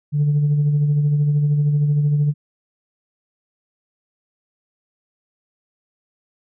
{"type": "tone with tremolo", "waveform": "sine", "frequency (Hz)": 146.83, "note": "D3", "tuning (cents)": 0, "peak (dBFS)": -11, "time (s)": [0.12, 2.34], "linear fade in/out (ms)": 50, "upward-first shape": "sine", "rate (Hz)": 13, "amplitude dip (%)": 40, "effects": ["tanh soft clip ceiling -11 dBFS"]}